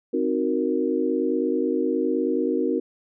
sine chord, C half-diminished seventh, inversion none, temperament equal, 261.6 / 311.1 / 370 / 466.2 Hz, C4 / Eb4 / Gb4 / Bb4, 0 / 0 / 0 / 0 cents, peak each -26 dBFS, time 0.13-2.8 s, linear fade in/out 10 ms, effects none

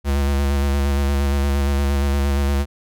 square tone with vibrato, 70 Hz, C#2, 18 cents sharp, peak -17 dBFS, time 0.04-2.66 s, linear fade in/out 50 ms, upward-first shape square, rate 8.6 Hz, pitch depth 27 cents each way, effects none

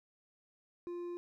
triangle tone with hard clipping, 349.2 Hz, F4, in tune, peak -40 dBFS, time 0.87-1.17 s, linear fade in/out 0 ms, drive 7 dB, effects none

